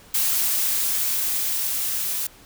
blue noise with level ramp, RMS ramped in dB -21 to -26 dBFS, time 0.14-2.27 s, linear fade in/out 5 ms, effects pink hiss -49 dBFS RMS until 2.45 s

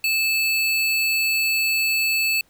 square tone pair together, 2621 / 4430 Hz, E7 / C#8, -11 / -2 cents, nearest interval major sixth, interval 909 cents, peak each -20 / -27 dBFS, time 0.04-2.41 s, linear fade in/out 2 ms, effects pink hiss -60 dBFS RMS until 2.49 s

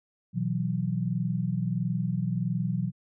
sine chord, B suspended fourth, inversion none, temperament equal with one note detuned, 123.47 / 163.49 / 185 Hz, B2 / E3 / F#3, 0 / -14 / 0 cents, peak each -30 dBFS, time 0.33-2.92 s, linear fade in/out 50 ms, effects none

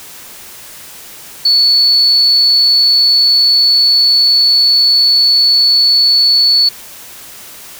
sine tone, 4435 Hz, C#8, in tune, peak -6 dBFS, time 1.45-6.69 s, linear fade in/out 5 ms, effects white hiss -33 dBFS RMS until 7.79 s

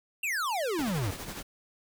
square exponential sweep, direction down, 2805 to 88.6 Hz, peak -29 dBFS, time 0.23-1.11 s, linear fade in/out 5 ms
pink noise with tremolo, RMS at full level -38 dBFS, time 0.78-1.43 s, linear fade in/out 10 ms, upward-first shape sine, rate 12 Hz, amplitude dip 50%
effects none

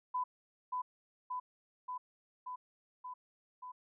sine tone with echo, 1001 Hz, B5, 23 cents sharp, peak -32 dBFS, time 0.14-0.24 s, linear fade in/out 10 ms, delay 580 ms, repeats 6, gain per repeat -2 dB, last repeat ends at 3.72 s, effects none

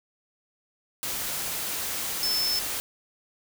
sine tone in noise, 5274 Hz, E8, in tune, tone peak -24 dBFS, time 2.23-2.59 s, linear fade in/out 0 ms, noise white, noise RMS -31 dBFS, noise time 1.03-2.8 s, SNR +4 dB, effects none

